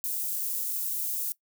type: high-pass noise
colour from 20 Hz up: white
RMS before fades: -31 dBFS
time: 0.04-1.32 s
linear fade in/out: 0 ms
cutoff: 11000 Hz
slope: 12 dB/octave
effects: noise-tail reverb RT60 0.1 s tail -20 dB re dry